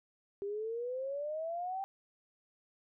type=exponential sweep; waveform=sine; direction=up; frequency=394.6 to 789 Hz; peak=-35 dBFS; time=0.42-1.84 s; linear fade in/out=0 ms; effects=none